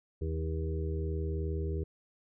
harmonic tone with a mistuned harmonic, 79.6 Hz, D#2, 40 cents sharp, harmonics 1 / 2 / 4 / 5 / 6, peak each -32 / -40 / -44 / -39 / -45 dBFS, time 0.21-1.84 s, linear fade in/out 10 ms, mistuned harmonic 4, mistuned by -17 cents, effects none

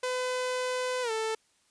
sawtooth tone with pitch glide, 505 to 442.2 Hz, B4 to A4, +39 to +9 cents, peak -25 dBFS, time 0.03-1.35 s, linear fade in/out 5 ms, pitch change -230 cents, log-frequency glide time 1.02-1.11 s, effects white hiss -68 dBFS RMS until 1.7 s + resampled to 22050 Hz

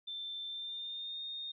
sine tone with pitch glide, 3554 to 3679 Hz, A7 to A#7, +17 to -24 cents, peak -39 dBFS, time 0.07-1.52 s, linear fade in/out 10 ms, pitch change +59 cents, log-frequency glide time 0.46-1.22 s, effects none

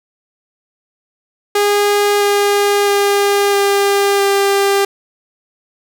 sawtooth tone with pitch steps, 409.6 / 406.5 / 403.5 / 400.5 / 397.5 Hz, G#4 / G#4 / G#4 / G4 / G4, -24 / -37 / -50 / +37 / +24 cents, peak -7 dBFS, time 1.55-4.85 s, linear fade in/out 5 ms, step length 660 ms, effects none

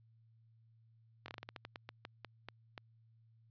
slowing click train, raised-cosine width 0.3 ms, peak -29 dBFS, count 15, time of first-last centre 1.26-2.778 s, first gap 22 ms, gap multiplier 1.22, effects added 113 Hz sine -64 dBFS peak until 3.5 s + resampled to 11025 Hz

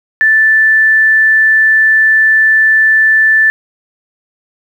sine tone, 1760 Hz, A6, in tune, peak -5 dBFS, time 0.21-3.5 s, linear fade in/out 0 ms, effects 7-bit

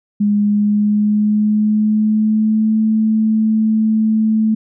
sine tone with pitch glide, 206.3 to 218.6 Hz, G#3 to A3, -11 to -11 cents, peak -11 dBFS, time 0.2-4.55 s, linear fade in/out 10 ms, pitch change +100 cents, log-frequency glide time 0.42-2.78 s, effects none

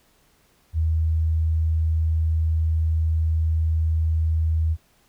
sine tone, 80 Hz, D#2, 49 cents sharp, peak -18 dBFS, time 0.73-4.77 s, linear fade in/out 50 ms, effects pink hiss -61 dBFS RMS until 5.08 s

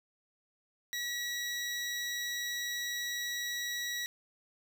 20% pulse tone, 1928 Hz, B6, 42 cents flat, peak -29 dBFS, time 0.93-4.06 s, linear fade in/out 0 ms, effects none

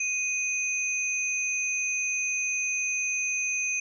sine tone pair together, 2489 / 6254 Hz, D#7 / G8, 0 / -5 cents, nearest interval octave + major third, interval 1595 cents, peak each -27 / -31 dBFS, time 0-3.8 s, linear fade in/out 5 ms, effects none

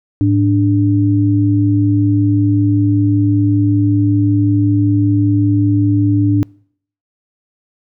sine tone pair together, 106.25 / 293.5 Hz, G#2 / D4, +40 / -1 cents, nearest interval octave + tritone, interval 1759 cents, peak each -12 dBFS, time 0.21-6.43 s, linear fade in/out 0 ms, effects noise-tail reverb RT60 0.6 s tail -26 dB re dry

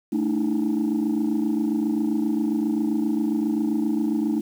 sine chord, A suspended fourth, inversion none, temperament equal with one note detuned, 220 / 293.7 / 321.2 Hz, A3 / D4 / E4, 0 / 0 / -45 cents, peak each -23 / -23 / -24 dBFS, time 0.12-4.41 s, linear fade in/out 10 ms, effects tanh soft clip ceiling -16 dBFS + 8-bit

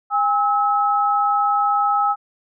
sine tone pair together, 814 / 1292.1 Hz, G#5 / E6, -35 / -35 cents, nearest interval minor sixth, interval 800 cents, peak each -18 dBFS, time 0.1-2.16 s, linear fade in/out 50 ms, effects none

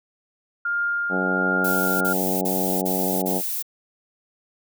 sine tone with tremolo, 1406 Hz, F6, 11 cents sharp, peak -20 dBFS, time 0.65-2.13 s, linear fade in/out 5 ms, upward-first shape triangle, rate 1.4 Hz, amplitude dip 35%
harmonic tone, 93.1 Hz, F#2, 11 cents sharp, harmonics 2 / 3 / 4 / 5 / 6 / 7 / 8 / 9, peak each -27 / -29 / -30 / -31 / -32 / -32 / -33 / -34 dBFS, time 1.09-3.42 s, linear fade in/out 50 ms
violet noise bursts, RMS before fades -27 dBFS, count 5, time 1.64-3.626 s, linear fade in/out 10 ms, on 370 ms, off 34 ms
effects none

